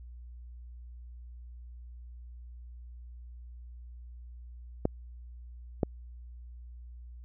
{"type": "clicks", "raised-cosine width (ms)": 2, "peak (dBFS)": -12, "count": 2, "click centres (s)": [4.854, 5.832], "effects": ["added 60 Hz sine -44 dBFS peak until 7.24 s"]}